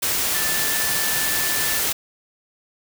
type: tone in noise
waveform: sine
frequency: 1758 Hz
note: A6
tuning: 2 cents flat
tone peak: -28 dBFS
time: 0.34-1.8 s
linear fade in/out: 10 ms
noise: white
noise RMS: -22 dBFS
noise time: 0.02-1.93 s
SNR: -9 dB
effects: none